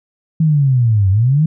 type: linear two-way sweep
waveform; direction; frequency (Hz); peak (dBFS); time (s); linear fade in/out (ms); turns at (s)
sine; down then up; 163.2 to 92.5 to 163.2; -9; 0.4-1.46; 5; 1.1
effects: none